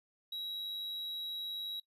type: tone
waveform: triangle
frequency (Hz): 3867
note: B7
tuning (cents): -37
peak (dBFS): -36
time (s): 0.32-1.8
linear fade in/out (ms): 5
effects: noise-tail reverb RT60 0.1 s tail -17 dB re dry + resampled to 32000 Hz